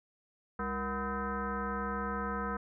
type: tone with frequency modulation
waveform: sine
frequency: 740 Hz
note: F#5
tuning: in tune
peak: -32 dBFS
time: 0.59-2.57 s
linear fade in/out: 5 ms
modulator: 269 Hz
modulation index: 2.9
effects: none